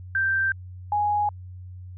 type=tone pair in turn; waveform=sine; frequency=1568 / 830.6 Hz; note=G6 / G#5; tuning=0 / 0 cents; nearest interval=major seventh; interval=1100 cents; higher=first; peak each=-20 dBFS; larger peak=neither; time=0.15-0.52 / 0.92-1.29 s; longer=neither; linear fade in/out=2 ms; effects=added 91 Hz sine -37 dBFS peak until 1.97 s